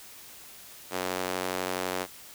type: tone with high-pass filter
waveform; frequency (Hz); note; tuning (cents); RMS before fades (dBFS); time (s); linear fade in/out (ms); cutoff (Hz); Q
square; 46.05; F#1; -7; -32; 0.9-2.07; 50; 440; 0.86
effects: white hiss -48 dBFS RMS until 2.34 s